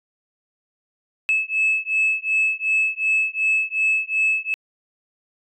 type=beating tone pair; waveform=sine; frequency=2600 / 2602.7 Hz; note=E7 / E7; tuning=-24 / -23 cents; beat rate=2.7 Hz; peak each=-20 dBFS; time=1.29-4.54 s; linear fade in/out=0 ms; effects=tanh soft clip ceiling -12 dBFS